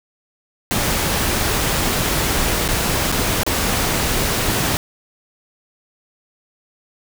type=noise with dropouts; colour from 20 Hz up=pink; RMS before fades=-19 dBFS; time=0.71-4.77 s; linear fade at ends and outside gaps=0 ms; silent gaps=2.679-2.688 / 3.118-3.124 / 3.433-3.465 s; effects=none